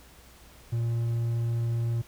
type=tone; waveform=triangle; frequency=116.7 Hz; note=A#2; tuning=2 cents sharp; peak=-23 dBFS; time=0.72-2.02 s; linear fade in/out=10 ms; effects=added 60 Hz sine -55 dBFS peak until 2.07 s + pink hiss -54 dBFS RMS until 2.07 s